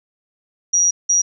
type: tone bursts at uneven times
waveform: sine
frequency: 5760 Hz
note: F#8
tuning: 47 cents flat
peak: -12 dBFS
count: 2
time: 0.73-0.91 / 1.09-1.22 s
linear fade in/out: 10 ms
effects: none